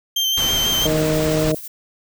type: tone with vibrato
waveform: 35% pulse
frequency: 3136 Hz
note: G7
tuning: in tune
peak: -15 dBFS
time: 0.16-0.87 s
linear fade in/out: 5 ms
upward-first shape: square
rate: 6.1 Hz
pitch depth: 17 cents each way
type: low-pass noise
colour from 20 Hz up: pink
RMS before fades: -26 dBFS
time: 0.37-1.52 s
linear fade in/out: 5 ms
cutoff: 8900 Hz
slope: 96 dB/octave
type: noise with tremolo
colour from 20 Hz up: violet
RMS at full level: -31 dBFS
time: 0.72-1.68 s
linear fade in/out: 5 ms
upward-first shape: triangle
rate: 12 Hz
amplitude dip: 55%
type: harmonic tone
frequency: 155.56 Hz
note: D#3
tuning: in tune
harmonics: 1 / 2 / 3 / 4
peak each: -22 / -22 / -22 / -22 dBFS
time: 0.85-1.55 s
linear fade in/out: 5 ms
effects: none